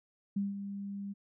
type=tone with ADSR envelope; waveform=sine; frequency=199.6 Hz; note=G3; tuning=32 cents sharp; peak=-28 dBFS; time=0.36-1.14 s; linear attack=8 ms; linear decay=170 ms; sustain=-9 dB; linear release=23 ms; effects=none